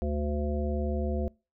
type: harmonic tone with a mistuned harmonic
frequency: 73.42 Hz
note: D2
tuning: in tune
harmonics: 1 / 3 / 5 / 7 / 9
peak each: -29 / -34 / -36 / -37 / -39 dBFS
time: 0.02-1.28 s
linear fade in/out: 0 ms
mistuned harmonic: 9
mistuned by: +32 cents
effects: noise-tail reverb RT60 0.3 s tail -25 dB re dry